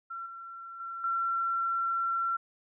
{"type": "tone with level steps", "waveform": "sine", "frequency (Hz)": 1358, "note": "F6", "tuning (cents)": -49, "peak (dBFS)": [-36, -41, -36, -27], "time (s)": [0.1, 2.37], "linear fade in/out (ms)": 10, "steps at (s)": [0.26, 0.8, 1.04], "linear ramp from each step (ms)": 2, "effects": []}